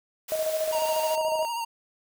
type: high-pass noise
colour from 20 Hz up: white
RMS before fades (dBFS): -37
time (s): 0.28-1.16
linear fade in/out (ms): 10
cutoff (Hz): 400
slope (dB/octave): 24
type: tone with tremolo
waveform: sine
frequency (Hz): 629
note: D#5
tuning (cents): +19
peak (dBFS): -23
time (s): 0.32-1.45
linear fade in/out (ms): 0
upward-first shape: square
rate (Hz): 14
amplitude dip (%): 45
type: tone with vibrato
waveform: square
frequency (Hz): 932.3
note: A#5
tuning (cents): 0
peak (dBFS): -29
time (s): 0.72-1.65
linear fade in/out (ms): 10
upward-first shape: triangle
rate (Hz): 13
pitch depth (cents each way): 42
effects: none